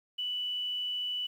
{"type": "tone with quantisation", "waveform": "sine", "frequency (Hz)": 2969, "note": "F#7", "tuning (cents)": 5, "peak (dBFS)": -31, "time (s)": [0.18, 1.27], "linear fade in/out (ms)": 10, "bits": 10, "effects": []}